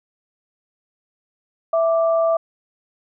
sine tone pair together, 659.3 / 1174.7 Hz, E5 / D6, 0 / 0 cents, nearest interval minor seventh, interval 1000 cents, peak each -15 / -25 dBFS, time 1.73-2.37 s, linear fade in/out 5 ms, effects none

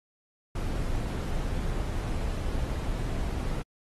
brown noise, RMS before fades -30 dBFS, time 0.55-3.62 s, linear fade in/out 5 ms, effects AAC 32 kbps

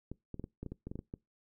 clicks, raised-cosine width 3 ms, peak -28 dBFS, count 12, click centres 0.116 / 0.343 / 0.396 / 0.441 / 0.63 / 0.663 / 0.72 / 0.87 / 0.915 / 0.956 / 0.991 / 1.139 s, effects noise-tail reverb RT60 0.2 s tail -23 dB re dry

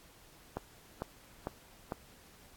click train, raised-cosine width 1 ms, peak -21 dBFS, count 4, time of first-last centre 0.57-1.921 s, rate 2.22 Hz, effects pink hiss -59 dBFS RMS until 2.56 s + AAC 64 kbps

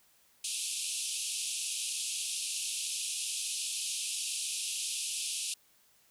white band-pass noise, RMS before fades -36 dBFS, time 0.44-5.54 s, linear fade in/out 5 ms, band 2500 to 11000 Hz, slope 96 dB/octave, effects white hiss -66 dBFS RMS until 6.1 s

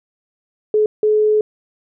sine tone bursts at uneven times, 426.8 Hz, G#4, 47 cents sharp, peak -11 dBFS, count 2, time 0.74-0.86 / 1.03-1.41 s, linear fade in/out 2 ms, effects none

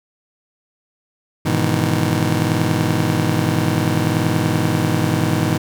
25% pulse chord, E major seventh, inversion first, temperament just, 103.01 / 123.61 / 154.51 / 164.81 Hz, G#2 / B2 / D#3 / E3, -14 / +2 / -12 / 0 cents, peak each -18 dBFS, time 1.45-5.58 s, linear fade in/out 10 ms, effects none

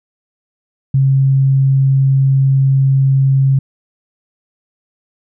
sine tone, 135.2 Hz, C#3, 43 cents flat, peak -8 dBFS, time 0.94-3.59 s, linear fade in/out 5 ms, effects none

